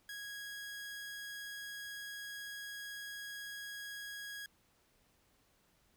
sawtooth tone, 1653 Hz, G#6, 9 cents flat, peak -40 dBFS, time 0.09-4.46 s, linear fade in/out 2 ms, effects pink hiss -72 dBFS RMS until 5.96 s

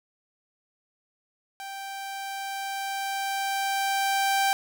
sawtooth tone with level ramp, 784 Hz, G5, in tune, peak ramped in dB -32 to -17 dBFS, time 1.6-4.53 s, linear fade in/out 0 ms, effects none

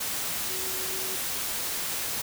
sine tone in noise, 376.2 Hz, F#4, 29 cents sharp, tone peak -41 dBFS, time 0.49-1.16 s, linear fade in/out 10 ms, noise white, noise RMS -31 dBFS, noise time 0-2.22 s, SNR -13 dB, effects none

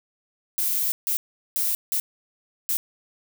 violet noise bursts at uneven times, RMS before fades -24 dBFS, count 5, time 0.58-0.92 / 1.07-1.17 / 1.56-1.75 / 1.92-2 / 2.69-2.77 s, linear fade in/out 0 ms, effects none

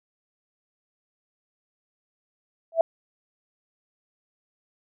sine tone with exponential growth, 659.3 Hz, E5, in tune, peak -10 dBFS, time 2.72-2.81 s, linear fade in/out 2 ms, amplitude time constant 18 ms, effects none

